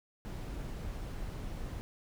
brown noise, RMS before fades -40 dBFS, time 0.25-1.81 s, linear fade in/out 0 ms, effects none

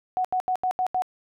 sine tone bursts, 740 Hz, F#5, in tune, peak -21 dBFS, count 6, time 0.17-1.021 s, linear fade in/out 0 ms, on 76 ms, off 79 ms, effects none

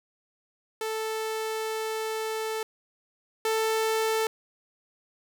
sawtooth tone pair in turn, 440 / 442.1 Hz, A4 / A4, 0 / +8 cents, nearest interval unison, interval 8 cents, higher second, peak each -25 / -20 dBFS, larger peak second, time 0.81-2.63 / 3.45-4.27 s, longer first, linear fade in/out 2 ms, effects none

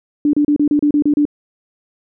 sine tone bursts, 293.7 Hz, D4, in tune, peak -10 dBFS, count 9, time 0.25-1.253 s, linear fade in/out 2 ms, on 83 ms, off 32 ms, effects none

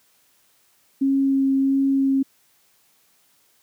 sine tone with vibrato, 271.2 Hz, C#4, 38 cents flat, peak -16 dBFS, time 1.01-2.23 s, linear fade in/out 10 ms, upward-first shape sine, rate 1.5 Hz, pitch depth 10 cents each way, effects white hiss -61 dBFS RMS until 3.62 s + high-pass 80 Hz 12 dB/octave

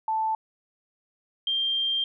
sine tone pair in turn, 880 / 3180 Hz, A5 / G7, 0 / +24 cents, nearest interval octave + minor seventh, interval 2224 cents, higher second, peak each -23 dBFS, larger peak neither, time 0.08-0.35 / 1.47-2.04 s, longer second, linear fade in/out 2 ms, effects none

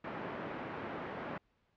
pink band-pass noise, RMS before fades -42 dBFS, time 0.04-1.38 s, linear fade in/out 5 ms, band 200 to 1800 Hz, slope 12 dB/octave, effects pink hiss -75 dBFS RMS until 1.76 s + low-pass 3000 Hz 12 dB/octave

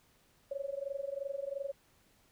sine tone with amplitude modulation, 555 Hz, C#5, 2 cents sharp, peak -32 dBFS, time 0.51-1.72 s, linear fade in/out 5 ms, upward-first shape sine, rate 22.9 Hz, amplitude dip 90%, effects pink hiss -68 dBFS RMS until 2.31 s

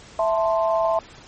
sine chord, A minor, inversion second, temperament equal, 659.3 / 880 / 1046.5 Hz, E5 / A5 / C6, 0 / 0 / 0 cents, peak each -19 / -25 / -25 dBFS, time 0.19-0.99 s, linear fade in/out 2 ms, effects pink hiss -45 dBFS RMS until 1.27 s + MP3 32 kbps

